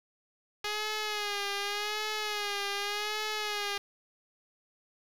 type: tone with vibrato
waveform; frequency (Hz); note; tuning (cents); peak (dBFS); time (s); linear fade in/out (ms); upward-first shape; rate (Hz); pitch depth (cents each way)
5% pulse; 414.9; G#4; -2; -20; 0.64-3.78; 5; sine; 0.86; 57
effects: low-pass 9000 Hz 12 dB/octave + 8-bit